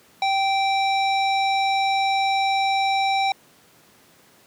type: tone with low-pass filter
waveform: square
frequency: 780 Hz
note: G5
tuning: 9 cents flat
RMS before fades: -21 dBFS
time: 0.22-3.32 s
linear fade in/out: 2 ms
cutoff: 4200 Hz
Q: 1.8
effects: pink hiss -54 dBFS RMS until 4.46 s + high-pass 150 Hz 12 dB/octave